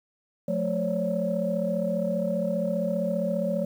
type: tone cluster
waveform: sine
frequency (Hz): 180.5 / 220 / 533 / 568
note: F#3 / A3 / C5 / C#5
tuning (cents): -43 / 0 / +32 / +42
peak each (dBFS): -29 / -30 / -33 / -27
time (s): 0.48-3.65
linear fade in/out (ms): 5
effects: tanh soft clip ceiling -14 dBFS + 9-bit